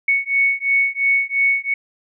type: beating tone pair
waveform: sine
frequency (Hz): 2217 / 2219.9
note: C#7 / C#7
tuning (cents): 0 / +2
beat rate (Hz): 2.9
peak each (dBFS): -18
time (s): 0.08-1.74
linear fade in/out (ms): 5
effects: none